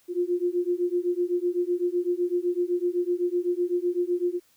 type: beating tone pair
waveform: sine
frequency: 349.7 / 357.6 Hz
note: F4 / F4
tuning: +2 / +41 cents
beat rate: 7.9 Hz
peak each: -26 dBFS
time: 0.08-4.4 s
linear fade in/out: 50 ms
effects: white hiss -63 dBFS RMS until 4.56 s